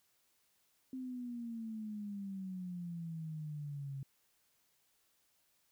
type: exponential sweep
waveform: sine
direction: down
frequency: 261.6 to 134.8 Hz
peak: -40 dBFS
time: 0.93-4.03 s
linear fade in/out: 2 ms
effects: white hiss -75 dBFS RMS until 5.71 s